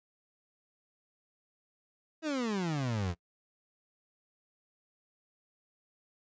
30% pulse exponential sweep, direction down, 327.8 to 82.41 Hz, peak -28 dBFS, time 2.22-3.15 s, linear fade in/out 50 ms, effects noise-tail reverb RT60 0.1 s tail -24 dB re dry + resampled to 16000 Hz

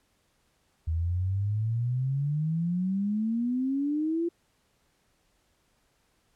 sine exponential sweep, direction up, 79 to 345.4 Hz, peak -25 dBFS, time 0.87-4.29 s, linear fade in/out 10 ms, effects pink hiss -70 dBFS RMS until 6.35 s + low-pass 12000 Hz 12 dB/octave

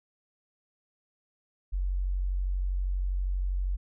sine tone, 46.25 Hz, F#1, in tune, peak -26 dBFS, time 1.72-3.77 s, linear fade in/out 20 ms, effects none

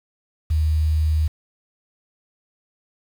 sine tone, 77.78 Hz, D#2, in tune, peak -16 dBFS, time 0.5-1.28 s, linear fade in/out 10 ms, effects 7-bit

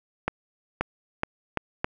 accelerating click train, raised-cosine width 0.5 ms, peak -9 dBFS, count 5, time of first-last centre 0.28-1.845 s, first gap 530 ms, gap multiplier 0.8, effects none

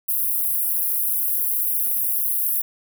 pink high-pass noise, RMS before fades -22 dBFS, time 0.08-2.62 s, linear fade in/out 10 ms, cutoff 11000 Hz, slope 48 dB/octave, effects none

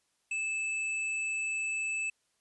sine tone with tanh clipping, 2623 Hz, E7, 9 cents flat, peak -32 dBFS, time 0.31-2.1 s, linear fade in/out 5 ms, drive 17 dB, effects white hiss -75 dBFS RMS until 2.4 s + resampled to 24000 Hz

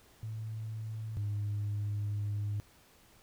sine tone pair in turn, 110 / 103.26 Hz, A2 / G#2, 0 / -9 cents, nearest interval minor second, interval 109 cents, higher first, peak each -36 / -30 dBFS, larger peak second, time 0.23-1.17 / 1.17-2.6 s, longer second, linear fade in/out 0 ms, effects tanh soft clip ceiling -29 dBFS + pink hiss -62 dBFS RMS until 3.22 s

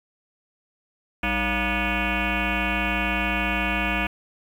sine tone with frequency modulation, 1208 Hz, D6, 48 cents sharp, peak -21 dBFS, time 1.23-4.07 s, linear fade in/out 5 ms, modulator 253 Hz, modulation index 6.2, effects 8-bit

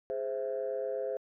sine chord, Ab augmented, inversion none, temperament equal, 415.3 / 523.3 / 659.3 Hz, Ab4 / C5 / E5, 0 / 0 / 0 cents, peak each -36 / -33 / -38 dBFS, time 0.1-1.17 s, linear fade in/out 0 ms, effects tanh soft clip ceiling -25 dBFS

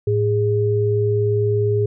sine tone pair together, 108.94 / 411.3 Hz, A2 / G#4, -17 / -17 cents, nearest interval octave + major seventh, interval 2300 cents, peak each -18 dBFS, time 0.07-1.86 s, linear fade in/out 5 ms, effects none

